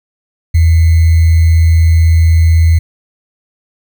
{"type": "tone with sample-and-hold", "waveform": "sine", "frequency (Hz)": 82, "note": "E2", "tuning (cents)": -9, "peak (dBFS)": -4, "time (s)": [0.54, 2.79], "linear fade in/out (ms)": 10, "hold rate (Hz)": 2100, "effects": []}